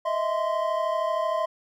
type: tone cluster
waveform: triangle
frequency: 626 / 659 / 1039 Hz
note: D#5 / E5 / C6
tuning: +10 / -1 / -12 cents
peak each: -26 dBFS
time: 0.05-1.46 s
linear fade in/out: 10 ms
effects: none